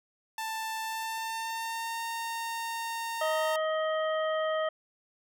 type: tone with pitch glide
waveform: sawtooth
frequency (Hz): 886 to 918.3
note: A5 to A#5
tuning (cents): +12 to -26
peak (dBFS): -29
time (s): 0.38-3.56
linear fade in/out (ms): 2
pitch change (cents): +62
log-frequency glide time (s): 0.82-2.03
type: harmonic tone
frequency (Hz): 629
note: D#5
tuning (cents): +19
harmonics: 1 / 2 / 3 / 5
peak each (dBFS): -28 / -34 / -38 / -42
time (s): 3.21-4.69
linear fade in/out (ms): 5
effects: none